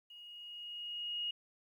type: tone with level ramp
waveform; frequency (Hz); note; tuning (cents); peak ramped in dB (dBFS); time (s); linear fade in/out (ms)
sine; 2875; F7; +50; -51 to -34; 0.1-1.31; 5
effects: 12-bit